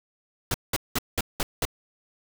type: noise bursts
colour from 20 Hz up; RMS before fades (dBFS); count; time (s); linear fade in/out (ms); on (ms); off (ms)
pink; -25; 6; 0.51-1.652; 2; 32; 190
effects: none